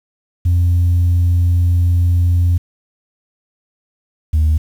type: tone pair in turn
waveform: sine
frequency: 87.31 / 77.78 Hz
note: F2 / D#2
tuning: 0 / 0 cents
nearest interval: major second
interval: 200 cents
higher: first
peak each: -8 dBFS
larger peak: neither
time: 0.45-2.58 / 4.33-4.58 s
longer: first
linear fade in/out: 10 ms
effects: tanh soft clip ceiling -8 dBFS + 7-bit